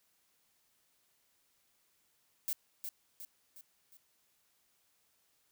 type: noise with echo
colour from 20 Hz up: violet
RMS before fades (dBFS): -35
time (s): 2.48-2.53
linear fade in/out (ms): 0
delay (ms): 360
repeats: 4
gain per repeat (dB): -6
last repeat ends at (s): 3.97
effects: white hiss -74 dBFS RMS until 5.51 s